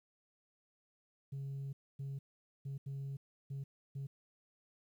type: tone bursts at uneven times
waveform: sine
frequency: 137.6 Hz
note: C#3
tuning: 12 cents flat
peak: -37 dBFS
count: 6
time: 1.32-1.73 / 1.99-2.19 / 2.65-2.78 / 2.86-3.17 / 3.5-3.64 / 3.95-4.07 s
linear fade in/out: 10 ms
effects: tanh soft clip ceiling -38 dBFS + 12-bit